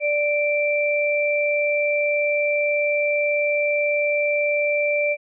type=tone pair together; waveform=sine; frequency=587.3 / 2349 Hz; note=D5 / D7; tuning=0 / 0 cents; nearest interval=2 octaves; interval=2400 cents; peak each=-20 / -22 dBFS; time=0-5.17 s; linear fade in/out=50 ms; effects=none

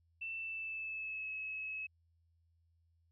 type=tone with pitch glide; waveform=sine; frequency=2671 to 2577 Hz; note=E7 to E7; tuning=+22 to -40 cents; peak=-39 dBFS; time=0.21-1.87 s; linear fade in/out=10 ms; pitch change=-62 cents; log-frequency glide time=0.35-1.3 s; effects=added 83 Hz sine -70 dBFS peak until 3.11 s

